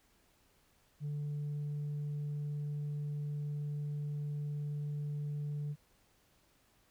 sine tone, 146.83 Hz, D3, in tune, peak -33 dBFS, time 1-5.76 s, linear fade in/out 50 ms, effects tanh soft clip ceiling -34 dBFS + pink hiss -70 dBFS RMS until 6.9 s

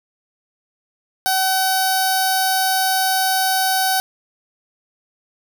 10% pulse tone with notch filter, 760 Hz, F#5, 46 cents sharp, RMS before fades -18 dBFS, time 1.26-4 s, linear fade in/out 0 ms, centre 2500 Hz, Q 0.53, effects 8-bit

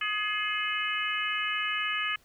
harmonic tone with a mistuned harmonic, 423.8 Hz, G#4, 35 cents sharp, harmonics 3 / 4 / 5 / 6 / 7, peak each -34 / -34 / -34 / -34 / -34 dBFS, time 0.01-2.16 s, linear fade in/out 5 ms, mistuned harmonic 3, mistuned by -31 cents, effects pink hiss -63 dBFS RMS until 2.24 s

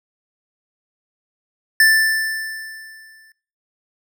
square tone with exponential decay, 1766 Hz, A6, 6 cents sharp, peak -9 dBFS, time 1.8-3.32 s, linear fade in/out 2 ms, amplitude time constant 330 ms, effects noise-tail reverb RT60 0.5 s tail -25 dB re dry

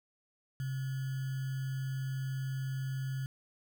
sine tone with sample-and-hold, 133.1 Hz, C3, 30 cents sharp, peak -33 dBFS, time 0.6-3.26 s, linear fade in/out 0 ms, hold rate 1575 Hz, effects none

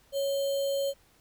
sine tone with sample-and-hold, 554.4 Hz, C#5, in tune, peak -26 dBFS, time 0.12-0.94 s, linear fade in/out 50 ms, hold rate 3675 Hz, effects pink hiss -63 dBFS RMS until 1.2 s

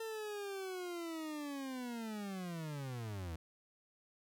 40% pulse linear sweep, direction down, 451.9 to 77.5 Hz, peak -40 dBFS, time 0-3.36 s, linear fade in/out 5 ms, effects none

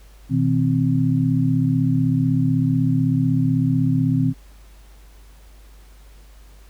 sine tone cluster, 123.4 / 159.4 / 261.5 Hz, B2 / D#3 / C4, -1 / +42 / -1 cents, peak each -20 dBFS, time 0.29-4.34 s, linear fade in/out 50 ms, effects added 50 Hz sine -43 dBFS peak until 6.69 s + pink hiss -54 dBFS RMS until 6.69 s

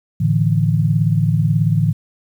sine chord, A suspended fourth, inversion none, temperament just, 110 / 146.67 / 165 Hz, A2 / D3 / E3, 0 / -2 / +2 cents, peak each -17 dBFS, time 0.2-1.93 s, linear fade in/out 10 ms, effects 8-bit

